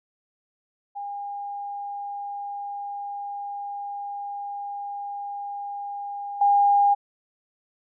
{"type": "tone with level steps", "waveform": "sine", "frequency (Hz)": 810, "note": "G#5", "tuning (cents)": -43, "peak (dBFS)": [-30, -15], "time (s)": [0.95, 6.95], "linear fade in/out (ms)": 20, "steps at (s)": 6.41, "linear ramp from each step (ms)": 5, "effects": []}